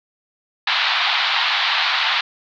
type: band-pass noise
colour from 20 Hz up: white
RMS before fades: -19 dBFS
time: 0.67-2.21 s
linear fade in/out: 5 ms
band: 740 to 4200 Hz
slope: 48 dB/octave
effects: none